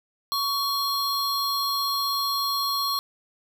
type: tone pair together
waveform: square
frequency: 1121 / 4216 Hz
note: C#6 / C8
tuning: +19 / +12 cents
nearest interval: octave + major seventh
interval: 2293 cents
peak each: -27 dBFS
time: 0.32-2.99 s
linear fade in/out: 0 ms
effects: none